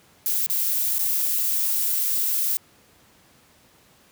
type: noise with dropouts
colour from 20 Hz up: violet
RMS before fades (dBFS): -23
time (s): 0.26-2.57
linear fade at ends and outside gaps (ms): 0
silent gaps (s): 0.463-0.499 / 0.983-0.993
effects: pink hiss -56 dBFS RMS until 4.11 s + high-pass 80 Hz 12 dB/octave